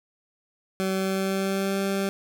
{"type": "tone with pitch glide", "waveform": "20% pulse", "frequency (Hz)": [190.4, 195.75], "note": ["F#3", "G3"], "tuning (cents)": [50, -2], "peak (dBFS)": -19, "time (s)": [0.8, 2.09], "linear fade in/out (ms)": 0, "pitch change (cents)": 48, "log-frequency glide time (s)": [0.92, 1.79], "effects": []}